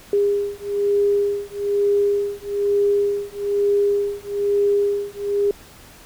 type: beating tone pair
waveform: sine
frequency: 405.1 / 406.2 Hz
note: G#4 / G#4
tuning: -43 / -38 cents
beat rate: 1.1 Hz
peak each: -20 dBFS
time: 0.13-5.51 s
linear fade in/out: 2 ms
effects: pink hiss -45 dBFS RMS until 6.05 s